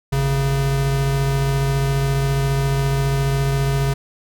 square tone pair together, 50.66 / 137.4 Hz, G#1 / C#3, -42 / -15 cents, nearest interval octave + perfect fourth, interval 1727 cents, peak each -25 / -18 dBFS, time 0.12-3.94 s, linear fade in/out 10 ms, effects none

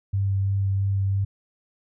sine tone with vibrato, 98 Hz, G2, in tune, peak -20 dBFS, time 0.13-1.25 s, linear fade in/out 10 ms, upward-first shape sine, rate 3 Hz, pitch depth 11 cents each way, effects none

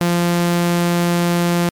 sawtooth tone, 173.2 Hz, F3, 14 cents flat, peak -10 dBFS, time 0.01-1.69 s, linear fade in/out 0 ms, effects MP3 96 kbps

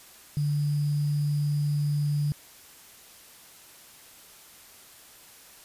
sine tone with sample-and-hold, 146.4 Hz, D3, 5 cents flat, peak -23 dBFS, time 0.37-2.32 s, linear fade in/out 0 ms, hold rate 4900 Hz, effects white hiss -51 dBFS RMS until 5.64 s + resampled to 32000 Hz

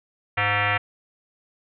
sine tone with frequency modulation, 308.6 Hz, D#4, 14 cents flat, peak -19 dBFS, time 0.37-0.78 s, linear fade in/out 10 ms, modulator 412 Hz, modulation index 5.7, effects none

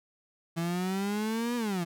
35% pulse exponential two-way sweep, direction up then down, 164.81 to 244.7 to 164.81 Hz, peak -27 dBFS, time 0.56-1.85 s, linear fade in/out 20 ms, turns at 1.56 s, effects none

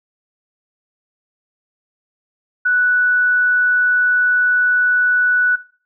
sine tone, 1480 Hz, F#6, in tune, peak -12 dBFS, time 2.65-5.56 s, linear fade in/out 10 ms, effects noise-tail reverb RT60 0.4 s tail -18 dB re dry

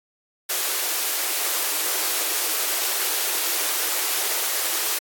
white high-pass noise, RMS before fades -24 dBFS, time 0.49-4.99 s, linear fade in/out 10 ms, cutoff 310 Hz, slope 96 dB/octave, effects AAC 64 kbps

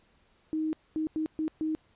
sine tone bursts at uneven times, 313.5 Hz, D#4, 13 cents sharp, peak -27 dBFS, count 5, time 0.53-0.73 / 0.96-1.07 / 1.16-1.26 / 1.39-1.48 / 1.61-1.75 s, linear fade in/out 0 ms, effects pink hiss -66 dBFS RMS until 1.95 s + resampled to 8000 Hz

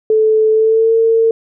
sine tone with pitch glide, 436.2 to 452.6 Hz, A4 to A4, -15 to +49 cents, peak -8 dBFS, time 0.1-1.31 s, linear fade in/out 2 ms, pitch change +64 cents, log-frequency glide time 0.51-0.93 s, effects none

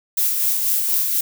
violet noise with tremolo, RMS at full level -18 dBFS, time 0.17-1.21 s, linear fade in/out 5 ms, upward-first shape sine, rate 4.1 Hz, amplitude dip 35%, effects none

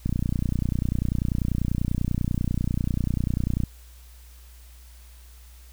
click train, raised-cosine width 5 ms, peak -12 dBFS, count 109, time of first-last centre 0.06-3.636 s, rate 30.2 Hz, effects added 60 Hz sine -45 dBFS peak until 5.72 s + white hiss -55 dBFS RMS until 5.72 s

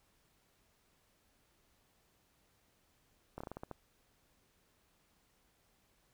slowing click train, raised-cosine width 1 ms, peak -29 dBFS, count 8, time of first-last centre 3.38-3.713 s, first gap 25 ms, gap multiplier 1.21, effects pink hiss -73 dBFS RMS until 6.13 s

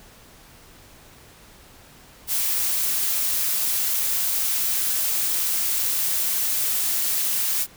blue noise, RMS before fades -23 dBFS, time 2.27-7.67 s, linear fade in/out 50 ms, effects pink hiss -49 dBFS RMS until 7.76 s

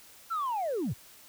sine linear sweep, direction down, 1385 to 78.9 Hz, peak -27 dBFS, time 0.3-0.94 s, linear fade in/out 20 ms, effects tanh soft clip ceiling -26 dBFS + white hiss -54 dBFS RMS until 1.28 s

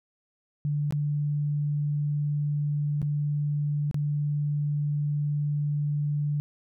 sine tone with dropouts, 146.83 Hz, D3, in tune, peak -24 dBFS, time 0.65-6.4 s, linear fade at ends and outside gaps 0 ms, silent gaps 0.908-0.924 / 3.017-3.027 / 3.912-3.944 s, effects none

